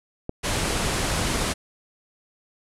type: clicks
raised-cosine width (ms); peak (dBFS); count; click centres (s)
2; -15; 2; 0.294 / 1.142
type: low-pass noise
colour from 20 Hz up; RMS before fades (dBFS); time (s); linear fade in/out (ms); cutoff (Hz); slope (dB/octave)
pink; -25; 0.43-1.54; 20; 11000; 48
effects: none